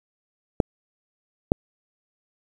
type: clicks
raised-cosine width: 2 ms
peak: -3 dBFS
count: 2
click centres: 0.602 / 1.519 s
effects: 7-bit